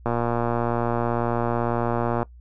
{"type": "click train", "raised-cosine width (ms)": 1, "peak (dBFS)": -10, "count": 257, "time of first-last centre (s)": [0.06, 2.229], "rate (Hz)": 118, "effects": ["noise-tail reverb RT60 0.1 s tail -21 dB re dry", "added 60 Hz sine -43 dBFS peak until 2.4 s"]}